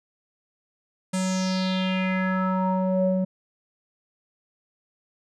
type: tone with low-pass filter sweep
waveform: square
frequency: 187 Hz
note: F#3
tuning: 19 cents sharp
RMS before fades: -24 dBFS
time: 1.13-3.25 s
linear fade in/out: 10 ms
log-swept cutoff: 8800 to 420 Hz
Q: 4.1
effects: none